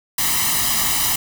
white noise with comb filter, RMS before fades -19 dBFS, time 0.18-1.16 s, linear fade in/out 5 ms, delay 1 ms, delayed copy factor +0.75, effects none

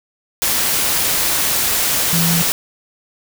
sine tone in noise, 168.7 Hz, E3, 40 cents sharp, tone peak -16 dBFS, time 2.13-2.42 s, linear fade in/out 0 ms, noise white, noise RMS -17 dBFS, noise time 0.42-2.52 s, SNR -2 dB, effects none

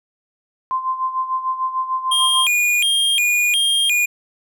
sine tone with tremolo, 1040 Hz, C6, 11 cents flat, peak -16 dBFS, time 0.71-2.47 s, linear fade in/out 0 ms, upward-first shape sine, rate 6.7 Hz, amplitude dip 70%
square tone with vibrato, 2803 Hz, F7, 6 cents sharp, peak -15 dBFS, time 2.11-4.06 s, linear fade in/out 10 ms, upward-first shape square, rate 1.4 Hz, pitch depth 240 cents each way
effects none

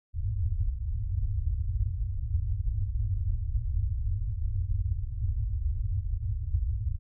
white low-pass noise, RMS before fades -29 dBFS, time 0.13-6.99 s, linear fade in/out 50 ms, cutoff 110 Hz, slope 96 dB/octave, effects none

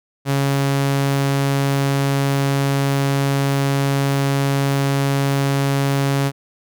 sawtooth tone, 138.59 Hz, C#3, in tune, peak -12 dBFS, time 0.25-6.32 s, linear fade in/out 50 ms, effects none

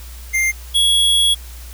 square tone pair in turn, 2104 / 3340 Hz, C7 / G#7, +9 / +9 cents, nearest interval minor sixth, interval 800 cents, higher second, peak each -15 / -12 dBFS, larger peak second, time 0.33-0.52 / 0.74-1.35 s, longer second, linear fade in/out 20 ms, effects added 60 Hz sine -32 dBFS peak until 1.73 s + white hiss -41 dBFS RMS until 1.73 s

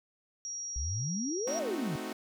sine tone, 5680 Hz, F8, 28 cents sharp, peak -36 dBFS, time 0.45-1.59 s, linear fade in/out 0 ms
sine exponential two-way sweep, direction up then down, 58.5 to 700 to 137.1 Hz, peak -32 dBFS, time 0.76-1.96 s, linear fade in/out 0 ms, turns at 1.58 s
sawtooth chord, A diminished seventh, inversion none, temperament equal, 220 / 261.6 / 311.1 / 370 Hz, A3 / C4 / Eb4 / Gb4, 0 / 0 / 0 / 0 cents, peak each -38 dBFS, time 1.47-2.13 s, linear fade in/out 5 ms
effects none

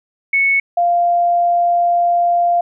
sine tone pair in turn, 2209 / 695.8 Hz, C#7 / F5, -7 / -7 cents, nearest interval octave + minor sixth, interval 2000 cents, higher first, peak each -11 dBFS, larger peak neither, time 0.33-0.6 / 0.77-2.61 s, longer second, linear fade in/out 5 ms, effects none

